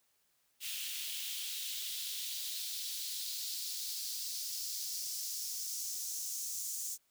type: noise with high-pass filter sweep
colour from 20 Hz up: white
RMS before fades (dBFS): -40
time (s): 0.6-6.98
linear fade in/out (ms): 50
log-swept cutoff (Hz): 2900 to 6700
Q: 2.5
effects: white hiss -75 dBFS RMS until 7.1 s